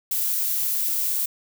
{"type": "noise", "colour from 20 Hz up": "violet", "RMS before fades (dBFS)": -24, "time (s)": [0.11, 1.26], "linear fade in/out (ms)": 5, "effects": []}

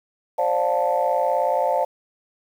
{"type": "chord", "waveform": "sine", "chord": "D minor seventh", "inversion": "third", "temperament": "just", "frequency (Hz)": [528.6, 587.3, 704.8, 881], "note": ["C5", "D5", "F5", "A5"], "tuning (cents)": [18, 0, 16, 2], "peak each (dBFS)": -23, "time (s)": [0.38, 1.85], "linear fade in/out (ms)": 10, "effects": ["tanh soft clip ceiling -9 dBFS", "8-bit"]}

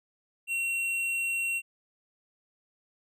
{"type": "tone with tanh clipping", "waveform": "triangle", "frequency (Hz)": 2733, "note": "F7", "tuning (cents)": -38, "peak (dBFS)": -29, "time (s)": [0.47, 1.62], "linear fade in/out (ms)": 50, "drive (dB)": 14, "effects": []}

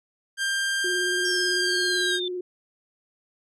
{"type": "tone with pitch glide", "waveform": "sawtooth", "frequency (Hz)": [1590, 1602.9], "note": ["G6", "G6"], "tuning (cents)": [24, 38], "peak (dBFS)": -20, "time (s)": [0.37, 2.2], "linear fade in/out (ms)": 50, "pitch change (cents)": 14, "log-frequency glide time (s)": [0.84, 1.72]}
{"type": "tone with vibrato", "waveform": "sine", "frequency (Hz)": 361.4, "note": "F#4", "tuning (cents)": -41, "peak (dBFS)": -28, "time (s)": [0.84, 2.41], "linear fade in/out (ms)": 5, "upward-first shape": "square", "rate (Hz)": 18, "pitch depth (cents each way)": 18}
{"type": "exponential sweep", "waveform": "sine", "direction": "down", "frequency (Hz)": [5588, 3520], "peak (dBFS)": -28, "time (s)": [1.25, 2.28], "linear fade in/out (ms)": 2}
{"effects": ["resampled to 24000 Hz"]}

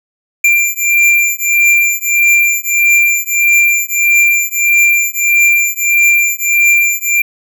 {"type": "beating tone pair", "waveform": "square", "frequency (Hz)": [2373, 2374.6], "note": ["D7", "D7"], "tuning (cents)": [17, 19], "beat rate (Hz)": 1.6, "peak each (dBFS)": -12, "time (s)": [0.44, 7.22], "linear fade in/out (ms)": 5, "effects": []}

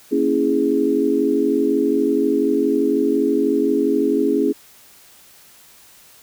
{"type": "chord", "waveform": "sine", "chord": "A# half-diminished seventh", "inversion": "none", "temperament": "equal", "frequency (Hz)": [233.1, 277.2, 329.6, 415.3], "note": ["A#3", "C#4", "E4", "G#4"], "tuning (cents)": [0, 0, 0, 0], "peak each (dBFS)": [-25, -19, -21, -19], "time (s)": [0.11, 4.53], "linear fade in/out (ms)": 20, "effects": ["white hiss -48 dBFS RMS until 6.22 s"]}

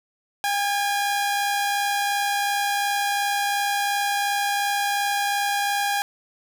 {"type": "tone pair together", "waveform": "sawtooth", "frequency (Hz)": [808.1, 1679], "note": ["G#5", "G#6"], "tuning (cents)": [-48, 18], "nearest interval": "octave + minor second", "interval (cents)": 1266, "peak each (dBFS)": [-18, -27], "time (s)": [0.44, 6.02], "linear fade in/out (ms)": 0, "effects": []}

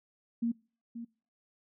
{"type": "tone with echo", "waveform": "sine", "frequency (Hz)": 233.1, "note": "A#3", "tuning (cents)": 0, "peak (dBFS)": -27, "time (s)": [0.42, 0.52], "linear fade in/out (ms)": 10, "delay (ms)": 530, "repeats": 1, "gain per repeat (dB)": -11, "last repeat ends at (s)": 1.05, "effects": ["noise-tail reverb RT60 0.4 s tail -24 dB re dry"]}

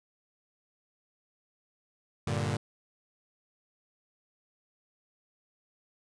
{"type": "chord", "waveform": "sawtooth", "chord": "G minor", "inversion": "none", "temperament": "equal", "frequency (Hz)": [98, 116.54, 146.83], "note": ["G2", "Bb2", "D3"], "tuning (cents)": [0, 0, 0], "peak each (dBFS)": -29, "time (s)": [2.27, 2.57], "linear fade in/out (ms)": 5, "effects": ["resampled to 22050 Hz"]}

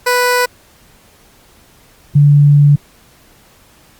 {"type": "tone pair in turn", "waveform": ["15% pulse", "sine"], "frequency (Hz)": [493.9, 144.82], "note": ["B4", "D3"], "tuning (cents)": [0, -24], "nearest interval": "octave + major sixth", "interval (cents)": 2124, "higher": "first", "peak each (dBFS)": -4, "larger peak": "neither", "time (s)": [[0.06, 0.46], [2.15, 2.76]], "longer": "second", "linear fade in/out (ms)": 10, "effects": ["pink hiss -47 dBFS RMS until 3.99 s", "Opus 48 kbps"]}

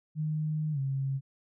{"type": "tone with pitch glide", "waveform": "sine", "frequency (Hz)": [154.2, 135.8], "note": ["D#3", "C#3"], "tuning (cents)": [-15, -35], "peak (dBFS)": -28, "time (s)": [0.15, 1.21], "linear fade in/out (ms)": 50, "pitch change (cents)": -220, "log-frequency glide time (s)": [0.72, 0.79], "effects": []}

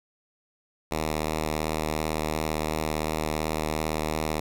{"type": "tone with vibrato", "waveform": "5% pulse", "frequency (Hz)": 77.78, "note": "D#2", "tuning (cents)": 0, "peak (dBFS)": -15, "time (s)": [0.91, 4.4], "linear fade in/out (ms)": 5, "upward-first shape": "sine", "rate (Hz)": 2.8, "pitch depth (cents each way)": 13, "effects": []}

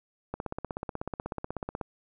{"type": "click train", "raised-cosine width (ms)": 1, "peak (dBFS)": -19, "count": 25, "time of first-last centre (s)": [0.34, 1.812], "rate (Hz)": 16.3, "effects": []}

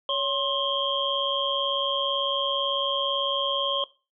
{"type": "tone cluster", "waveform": "sine", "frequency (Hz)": [559, 1062, 3123, 3261], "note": ["C#5", "C6", "G7", "G#7"], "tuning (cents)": [14, 25, -7, -32], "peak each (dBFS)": -29, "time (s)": [0.09, 3.84], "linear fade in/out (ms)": 2, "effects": ["noise-tail reverb RT60 0.3 s tail -20 dB re dry"]}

